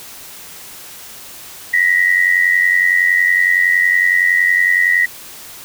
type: tone pair together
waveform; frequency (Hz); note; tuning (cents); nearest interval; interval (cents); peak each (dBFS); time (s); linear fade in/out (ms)
sine; 1884.7 / 1975.5; A#6 / B6; +19 / 0; minor second; 81; -13; 1.73-5.06; 10
effects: white hiss -35 dBFS RMS until 5.64 s